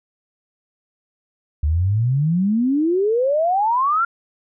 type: exponential sweep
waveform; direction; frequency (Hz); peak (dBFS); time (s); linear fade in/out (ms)
sine; up; 71.4 to 1410; -15; 1.63-4.05; 5
effects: none